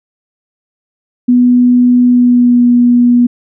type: tone with pitch glide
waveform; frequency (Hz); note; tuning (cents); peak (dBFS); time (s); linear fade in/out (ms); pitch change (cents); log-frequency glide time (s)
sine; 246.3 to 242.5; B3 to B3; -5 to -31; -4; 1.28-3.27; 10; -26; 2.07-2.65
effects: none